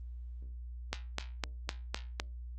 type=click train; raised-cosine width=0.2 ms; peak=-15 dBFS; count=6; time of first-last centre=0.93-2.199 s; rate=3.94 Hz; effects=added 60 Hz sine -41 dBFS peak until 2.58 s + Opus 32 kbps